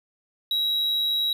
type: tone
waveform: triangle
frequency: 3863 Hz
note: B7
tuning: 39 cents flat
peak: -20 dBFS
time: 0.51-1.33 s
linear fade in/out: 2 ms
effects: none